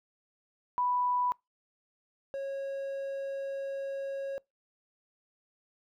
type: tone pair in turn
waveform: sine / triangle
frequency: 987.8 / 548 Hz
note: B5 / C#5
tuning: 0 / -20 cents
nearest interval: minor seventh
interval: 1020 cents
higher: first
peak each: -26 / -31 dBFS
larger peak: first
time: 0.78-1.32 / 2.34-4.38 s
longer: second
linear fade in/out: 0 ms
effects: noise-tail reverb RT60 0.2 s tail -25 dB re dry